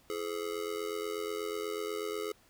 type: tone with amplitude modulation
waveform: square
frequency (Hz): 422.8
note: G#4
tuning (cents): +31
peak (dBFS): -31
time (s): 0.1-2.32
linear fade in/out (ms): 0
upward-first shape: sine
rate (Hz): 88.2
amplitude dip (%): 90
effects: pink hiss -64 dBFS RMS until 2.49 s